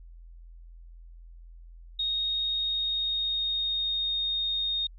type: tone with pitch glide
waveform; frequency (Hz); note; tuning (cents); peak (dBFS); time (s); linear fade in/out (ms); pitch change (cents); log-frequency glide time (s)
sine; 3729 to 3699; A#7 to A#7; 0 to -14; -26; 1.99-4.87; 5; -14; 2.48-4.21
effects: added 42 Hz sine -45 dBFS peak until 4.98 s